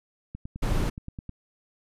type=click train; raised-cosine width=5 ms; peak=-24 dBFS; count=10; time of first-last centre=0.35-1.293 s; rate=9.54 Hz
type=noise; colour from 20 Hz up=brown; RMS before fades=-25 dBFS; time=0.62-0.9 s; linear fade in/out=10 ms
effects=resampled to 32000 Hz